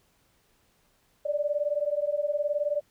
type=beating tone pair; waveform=sine; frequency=578 / 597 Hz; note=D5 / D5; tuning=-28 / +28 cents; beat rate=19 Hz; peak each=-28 dBFS; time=1.25-2.81 s; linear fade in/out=10 ms; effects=pink hiss -67 dBFS RMS until 2.9 s